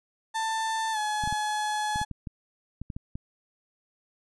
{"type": "tone with pitch glide", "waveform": "35% pulse", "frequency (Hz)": [889, 847.9], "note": ["A5", "G#5"], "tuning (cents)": [18, 36], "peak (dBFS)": -25, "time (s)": [0.34, 2.05], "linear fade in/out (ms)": 20, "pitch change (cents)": -82, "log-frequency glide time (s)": [0.92, 0.98]}
{"type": "clicks", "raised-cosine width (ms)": 5, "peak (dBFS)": -23, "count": 11, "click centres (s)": [1.238, 1.275, 1.326, 1.959, 2.015, 2.113, 2.272, 2.816, 2.902, 2.965, 3.155]}
{"effects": ["resampled to 24000 Hz"]}